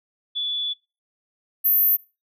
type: tone pair in turn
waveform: sine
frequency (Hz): 3446 / 13446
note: A7 / G#9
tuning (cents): -37 / +20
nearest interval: 2 octaves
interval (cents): 2357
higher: second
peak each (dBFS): -23 / -15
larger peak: second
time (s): 0.35-0.74 / 1.64-1.97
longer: first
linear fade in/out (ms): 20
effects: noise-tail reverb RT60 0.3 s tail -23 dB re dry